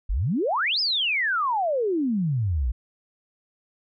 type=exponential two-way sweep; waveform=sine; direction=up then down; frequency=39 to 5274 to 54.4 Hz; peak=-21 dBFS; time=0.09-2.72 s; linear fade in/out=10 ms; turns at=0.8 s; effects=none